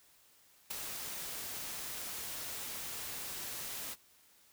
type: noise with ADSR envelope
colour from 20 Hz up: white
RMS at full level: -36 dBFS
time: 0.7-3.96 s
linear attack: 12 ms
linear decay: 6 ms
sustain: -6 dB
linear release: 41 ms
effects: white hiss -65 dBFS RMS until 4.52 s